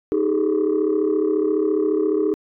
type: tone cluster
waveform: sine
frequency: 311.8 / 393.3 / 427.8 Hz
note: D#4 / G4 / A4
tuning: +4 / +6 / -49 cents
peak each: -20 dBFS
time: 0.12-2.34 s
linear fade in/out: 0 ms
effects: tanh soft clip ceiling -12 dBFS